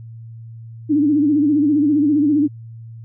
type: tone with vibrato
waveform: sine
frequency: 294.3 Hz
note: D4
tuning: 4 cents sharp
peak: -12 dBFS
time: 0.89-2.48 s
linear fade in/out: 20 ms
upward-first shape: sine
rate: 15 Hz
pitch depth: 100 cents each way
effects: added 114 Hz sine -33 dBFS peak until 3.04 s